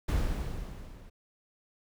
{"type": "noise with level ramp", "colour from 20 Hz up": "brown", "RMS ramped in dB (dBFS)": [-26, -50], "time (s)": [0.08, 1.1], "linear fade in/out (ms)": 10, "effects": []}